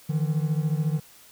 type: beating tone pair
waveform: triangle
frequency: 150.7 / 164.7 Hz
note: D3 / E3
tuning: +45 / -1 cents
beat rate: 14 Hz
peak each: -22 / -25 dBFS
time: 0.09-1 s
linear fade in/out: 10 ms
effects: white hiss -52 dBFS RMS until 1.31 s